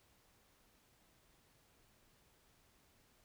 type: silence
effects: pink hiss -71 dBFS RMS until 3.24 s